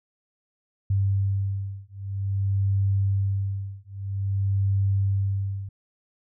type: beating tone pair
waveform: sine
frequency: 98 / 98.51 Hz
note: G2 / G2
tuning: 0 / +9 cents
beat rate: 0.51 Hz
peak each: -25 dBFS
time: 0.9-5.69 s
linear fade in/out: 5 ms
effects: none